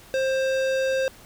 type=tone with hard clipping; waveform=sine; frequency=529 Hz; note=C5; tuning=19 cents sharp; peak=-23 dBFS; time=0.14-1.08 s; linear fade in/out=0 ms; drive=17 dB; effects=pink hiss -49 dBFS RMS until 1.25 s